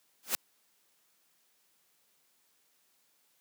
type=noise with exponential growth; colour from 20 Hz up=white; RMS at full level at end=-25 dBFS; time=0.23-0.35 s; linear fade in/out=0 ms; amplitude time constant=26 ms; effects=white hiss -71 dBFS RMS until 3.4 s + high-pass 150 Hz 12 dB/octave